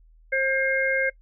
harmonic tone, 533 Hz, C5, 32 cents sharp, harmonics 1 / 3 / 4, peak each -25 / -25 / -25 dBFS, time 0.32-1.1 s, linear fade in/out 10 ms, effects noise-tail reverb RT60 0.1 s tail -22 dB re dry + added 40 Hz sine -51 dBFS peak until 1.21 s

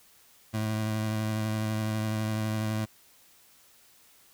25% pulse tone with vibrato, 108.7 Hz, A2, 21 cents flat, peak -24 dBFS, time 0.53-2.86 s, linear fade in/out 20 ms, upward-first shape triangle, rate 12 Hz, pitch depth 24 cents each way, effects white hiss -59 dBFS RMS until 4.33 s

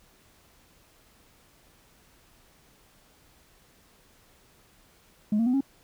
sine tone with pitch steps, 210.5 / 229.6 / 250.3 / 273 Hz, G#3 / A#3 / B3 / C#4, +24 / -26 / +23 / -26 cents, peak -19 dBFS, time 5.32-5.608 s, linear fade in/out 5 ms, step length 72 ms, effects tanh soft clip ceiling -19 dBFS + pink hiss -60 dBFS RMS until 5.83 s

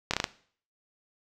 slowing click train, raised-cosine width 0.2 ms, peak -8 dBFS, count 5, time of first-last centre 0.11-0.242 s, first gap 26 ms, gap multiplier 1.16, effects noise-tail reverb RT60 0.5 s tail -17 dB re dry

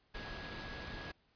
sine tone in noise, 1661.2 Hz, G#6, in tune, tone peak -50 dBFS, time 0.14-1.12 s, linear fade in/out 10 ms, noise pink, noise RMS -45 dBFS, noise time 0.14-1.12 s, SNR -8 dB, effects pink hiss -73 dBFS RMS until 1.35 s + resampled to 11025 Hz

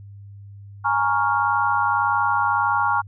sine chord, Bb minor seventh, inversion third, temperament equal, 830.6 / 932.3 / 1108.7 / 1396.9 Hz, Ab5 / Bb5 / Db6 / F6, 0 / 0 / 0 / 0 cents, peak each -23 dBFS, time 0.84-3.02 s, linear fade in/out 20 ms, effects added 100 Hz sine -38 dBFS peak until 3.07 s

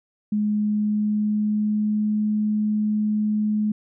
sine tone with pitch glide, 210 to 212.1 Hz, G#3 to G#3, +19 to +37 cents, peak -19 dBFS, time 0.32-3.72 s, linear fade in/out 5 ms, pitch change +18 cents, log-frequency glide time 0.55-2.23 s, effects none

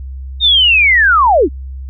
sine linear sweep, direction down, 3725 to 233.3 Hz, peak -6 dBFS, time 0.4-1.49 s, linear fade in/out 50 ms, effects added 66 Hz sine -23 dBFS peak until 1.89 s

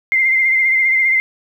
sine tone with vibrato, 2093 Hz, C7, in tune, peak -11 dBFS, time 0.12-1.2 s, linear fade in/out 0 ms, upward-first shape sine, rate 15 Hz, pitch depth 35 cents each way, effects 8-bit

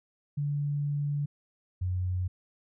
sine tone pair in turn, 144.7 / 91.16 Hz, D3 / F#2, -25 / -25 cents, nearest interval minor sixth, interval 800 cents, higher first, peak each -27 dBFS, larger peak neither, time 0.37-1.26 / 1.81-2.28 s, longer first, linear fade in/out 10 ms, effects none

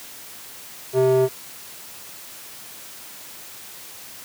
square tone with band-pass filter, 130 Hz, C3, 11 cents flat, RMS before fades -17 dBFS, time 0.93-1.29 s, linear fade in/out 50 ms, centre 470 Hz, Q 9.3, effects white hiss -40 dBFS RMS until 4.24 s + high-pass 80 Hz 12 dB/octave

